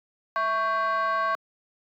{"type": "tone with frequency modulation", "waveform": "sine", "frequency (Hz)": 1112, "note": "C#6", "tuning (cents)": 5, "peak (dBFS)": -20, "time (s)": [0.36, 1.35], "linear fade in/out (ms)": 0, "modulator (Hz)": 455, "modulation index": 0.9, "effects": ["tanh soft clip ceiling -21 dBFS", "high-pass 400 Hz 12 dB/octave"]}